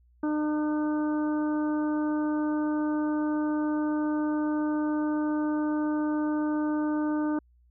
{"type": "harmonic tone", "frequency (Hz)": 302.4, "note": "D#4", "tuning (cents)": -49, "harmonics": [1, 2, 3, 4, 5], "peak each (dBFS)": [-25, -37, -38, -41, -43], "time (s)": [0.23, 7.39], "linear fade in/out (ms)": 5, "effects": ["added 60 Hz sine -58 dBFS peak until 7.7 s"]}